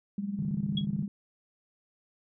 sine tone with tremolo, 201.1 Hz, G3, 44 cents sharp, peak -27 dBFS, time 0.18-1.08 s, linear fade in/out 2 ms, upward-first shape triangle, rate 20 Hz, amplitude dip 80%
sine tone bursts, 151.4 Hz, D#3, 47 cents flat, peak -29 dBFS, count 11, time 0.39-1.026 s, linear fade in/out 2 ms, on 36 ms, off 24 ms
sine tone with exponential decay, 3322 Hz, G#7, in tune, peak -27 dBFS, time 0.77-0.86 s, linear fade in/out 5 ms, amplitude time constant 18 ms
effects none

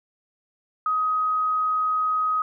sine tone, 1259 Hz, D#6, 20 cents sharp, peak -20 dBFS, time 0.86-2.42 s, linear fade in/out 2 ms, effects none

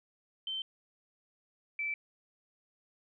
sine tone pair in turn, 3100 / 2322 Hz, G7 / D7, -20 / -20 cents, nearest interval perfect fourth, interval 500 cents, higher first, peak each -34 / -32 dBFS, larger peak second, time 0.47-0.62 / 1.79-1.94 s, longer neither, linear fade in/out 2 ms, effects none

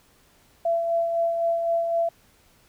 sine tone with tremolo, 673 Hz, E5, 36 cents sharp, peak -19 dBFS, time 0.65-2.09 s, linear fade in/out 5 ms, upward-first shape sine, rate 3.9 Hz, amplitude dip 40%, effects pink hiss -59 dBFS RMS until 2.68 s

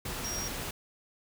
sine tone in noise, 5630 Hz, F8, 13 cents sharp, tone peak -35 dBFS, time 0.24-0.48 s, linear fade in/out 5 ms, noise pink, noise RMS -37 dBFS, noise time 0.05-0.71 s, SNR -1 dB, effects none

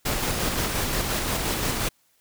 pink noise with tremolo, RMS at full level -25 dBFS, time 0.05-1.89 s, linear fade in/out 10 ms, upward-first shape square, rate 5.7 Hz, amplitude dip 25%, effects white hiss -65 dBFS RMS until 2.2 s

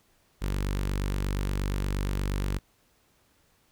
sawtooth tone with notch filter, 48.47 Hz, G1, 19 cents flat, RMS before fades -29 dBFS, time 0.41-2.59 s, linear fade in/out 20 ms, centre 700 Hz, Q 1.9, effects pink hiss -66 dBFS RMS until 3.71 s

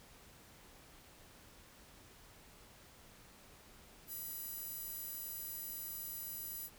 10% pulse tone with high-pass filter, 987.8 Hz, B5, in tune, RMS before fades -45 dBFS, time 4.07-6.7 s, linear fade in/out 50 ms, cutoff 11000 Hz, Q 3.5, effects pink hiss -60 dBFS RMS until 6.78 s

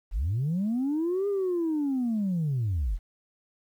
sine linear two-way sweep, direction up then down, 35.04 to 409.3 to 35.04 Hz, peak -23 dBFS, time 0.11-2.99 s, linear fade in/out 50 ms, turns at 1.28 s, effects tanh soft clip ceiling -22 dBFS + 10-bit

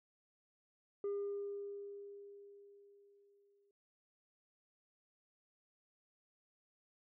sine tone with exponential decay, 403.3 Hz, G4, 49 cents sharp, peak -33 dBFS, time 1.04-3.71 s, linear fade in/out 2 ms, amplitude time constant 580 ms, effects noise-tail reverb RT60 0.5 s tail -24 dB re dry + tanh soft clip ceiling -35 dBFS

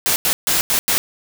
white noise bursts at uneven times, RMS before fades -17 dBFS, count 5, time 0.06-0.16 / 0.25-0.33 / 0.47-0.61 / 0.7-0.79 / 0.88-0.98 s, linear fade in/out 0 ms, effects none

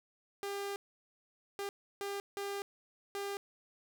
sawtooth tone bursts at uneven times, 400 Hz, G4, 35 cents sharp, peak -33 dBFS, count 5, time 0.43-0.76 / 1.59-1.69 / 2.01-2.2 / 2.37-2.62 / 3.15-3.37 s, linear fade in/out 0 ms, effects none

